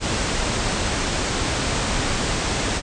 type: low-pass noise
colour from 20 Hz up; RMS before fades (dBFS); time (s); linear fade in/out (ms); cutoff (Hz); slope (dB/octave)
pink; -23; 0-2.82; 50; 8700; 96
effects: none